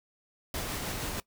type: noise with tremolo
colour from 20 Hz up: pink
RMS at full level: -34 dBFS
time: 0.54-1.2 s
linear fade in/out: 2 ms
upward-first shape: sine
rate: 6.4 Hz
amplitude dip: 25%
effects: noise-tail reverb RT60 0.1 s tail -20 dB re dry